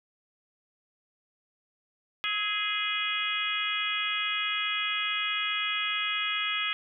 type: harmonic tone with a mistuned harmonic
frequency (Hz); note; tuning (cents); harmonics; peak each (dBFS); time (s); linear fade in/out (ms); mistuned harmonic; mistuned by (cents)
415.3; G#4; 0; 3 / 4 / 5 / 6 / 7 / 8; -35 / -37 / -34 / -33 / -35 / -33; 2.24-6.73; 0; 3; +47
effects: none